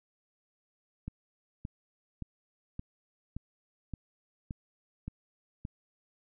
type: click train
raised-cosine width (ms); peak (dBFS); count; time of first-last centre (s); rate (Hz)
5; -25; 9; 1.08-5.651; 1.75
effects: none